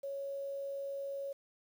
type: tone with quantisation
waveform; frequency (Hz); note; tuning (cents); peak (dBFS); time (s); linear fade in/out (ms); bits
sine; 554.4; C#5; 0; -37; 0.03-1.33; 10; 10
effects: none